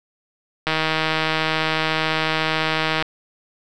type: click train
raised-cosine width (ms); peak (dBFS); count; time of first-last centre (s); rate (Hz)
0.3; -4; 373; 0.67-3.024; 158
effects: none